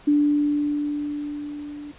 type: tone with level ramp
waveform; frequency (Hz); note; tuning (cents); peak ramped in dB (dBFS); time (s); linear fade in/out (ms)
sine; 293.1; D4; -3; -14 to -34; 0.07-1.92; 10
effects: pink hiss -49 dBFS RMS until 1.98 s + resampled to 8000 Hz